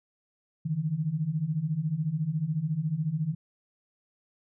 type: beating tone pair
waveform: sine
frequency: 146.83 / 160.83 Hz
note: D3 / E3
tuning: 0 / -42 cents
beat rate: 14 Hz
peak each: -31 / -28 dBFS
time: 0.65-3.35 s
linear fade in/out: 10 ms
effects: none